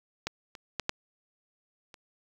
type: clicks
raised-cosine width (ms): 0.2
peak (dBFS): -14 / -27 / -13 / -10 / -30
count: 5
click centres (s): 0.27 / 0.552 / 0.797 / 0.894 / 1.942
effects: 8-bit